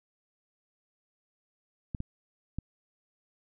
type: clicks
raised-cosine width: 5 ms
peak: -21 dBFS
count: 3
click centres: 1.948 / 2.004 / 2.586 s
effects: none